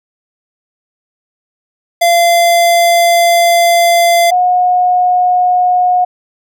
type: tone pair in turn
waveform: square / sine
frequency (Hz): 687 / 724.3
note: F5 / F#5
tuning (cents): -29 / -37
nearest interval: minor second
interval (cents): 92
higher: second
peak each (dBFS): -7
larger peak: neither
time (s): 2.01-4.31 / 4.31-6.05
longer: first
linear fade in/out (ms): 10
effects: none